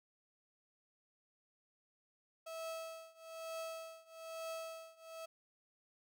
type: tone with tremolo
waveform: 35% pulse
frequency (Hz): 651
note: E5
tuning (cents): -22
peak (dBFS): -39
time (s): 2.46-5.26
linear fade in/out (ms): 10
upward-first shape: triangle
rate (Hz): 1.1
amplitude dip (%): 95
effects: none